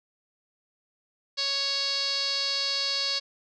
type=tone with low-pass filter; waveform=5% pulse; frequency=555 Hz; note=C#5; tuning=2 cents sharp; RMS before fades=-28 dBFS; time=1.37-3.2 s; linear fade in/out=20 ms; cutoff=4600 Hz; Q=6.6; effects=none